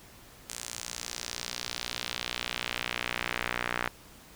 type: tone with band-pass filter sweep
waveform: sawtooth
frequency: 60.1 Hz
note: B1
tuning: 46 cents flat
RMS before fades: -36 dBFS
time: 0.49-3.89 s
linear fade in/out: 5 ms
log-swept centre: 8000 to 1700 Hz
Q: 1.5
effects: pink hiss -53 dBFS RMS until 4.35 s